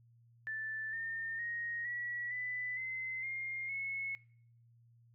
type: tone with pitch steps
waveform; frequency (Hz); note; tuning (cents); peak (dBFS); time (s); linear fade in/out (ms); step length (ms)
sine; 1760 / 1815.8 / 1873.3 / 1932.6 / 1993.9 / 2057 / 2122 / 2189; A6 / A#6 / A#6 / B6 / B6 / C7 / C7 / C#7; 0 / -46 / +8 / -38 / +16 / -30 / +24 / -22; -37; 0.47-4.15; 0; 460
effects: noise-tail reverb RT60 0.6 s tail -20 dB re dry + added 117 Hz sine -62 dBFS peak until 5.14 s